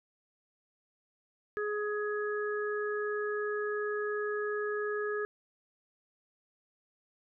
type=harmonic tone; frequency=418.6 Hz; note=G#4; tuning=14 cents sharp; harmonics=1 / 3 / 4; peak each=-32 / -40 / -38 dBFS; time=1.57-5.25 s; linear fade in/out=0 ms; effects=none